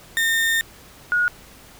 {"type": "tone pair in turn", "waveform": ["35% pulse", "sine"], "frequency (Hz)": [1822, 1446.1], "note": ["A#6", "F#6"], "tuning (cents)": [-40, -40], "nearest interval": "major third", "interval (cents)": 400, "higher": "first", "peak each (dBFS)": -16, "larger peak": "neither", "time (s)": [[0.17, 0.61], [1.12, 1.28]], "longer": "first", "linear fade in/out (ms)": 0, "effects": ["pink hiss -46 dBFS RMS until 1.79 s"]}